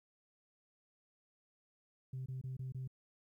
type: tone bursts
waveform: sine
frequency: 130.2 Hz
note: C3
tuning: 8 cents flat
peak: -38 dBFS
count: 5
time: 2.13-2.876 s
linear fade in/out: 5 ms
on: 130 ms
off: 24 ms
effects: tanh soft clip ceiling -37 dBFS + 13-bit